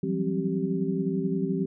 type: tone cluster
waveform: sine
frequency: 167.4 / 183.7 / 195.1 / 265.5 / 388.3 Hz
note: E3 / F#3 / G3 / C4 / G4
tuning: +27 / -12 / -8 / +25 / -16 cents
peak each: -31 dBFS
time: 0.03-1.66 s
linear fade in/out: 5 ms
effects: none